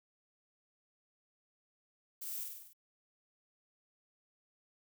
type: noise with echo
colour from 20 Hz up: violet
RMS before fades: -43 dBFS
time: 2.21-2.44 s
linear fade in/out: 10 ms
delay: 49 ms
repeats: 6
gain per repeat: -3 dB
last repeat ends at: 2.734 s
effects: none